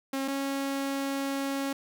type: tone pair in turn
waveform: sawtooth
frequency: 270.6 / 274.9 Hz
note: C#4 / C#4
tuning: -42 / -14 cents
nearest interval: unison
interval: 28 cents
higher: second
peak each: -25 dBFS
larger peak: neither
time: 0.13-0.28 / 0.28-1.73 s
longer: second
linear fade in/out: 5 ms
effects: none